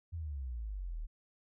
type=exponential sweep; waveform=sine; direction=down; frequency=87.31 to 36.71 Hz; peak=-37 dBFS; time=0.12-1.07 s; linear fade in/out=20 ms; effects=none